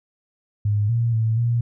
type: tone with pitch steps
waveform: sine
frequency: 103.9 / 116.9 / 111.7 / 118.3 Hz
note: G#2 / A#2 / A2 / A#2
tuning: +1 / +5 / +27 / +26 cents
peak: -17 dBFS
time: 0.65-1.61 s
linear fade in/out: 5 ms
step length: 240 ms
effects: none